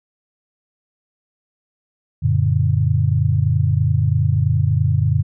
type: chord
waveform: sine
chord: Gb augmented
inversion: none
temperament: just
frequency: 92.5 / 115.62 / 144.53 Hz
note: Gb2 / Bb2 / D3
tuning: 0 / -14 / -27 cents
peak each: -18 dBFS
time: 2.22-5.23 s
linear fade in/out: 20 ms
effects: none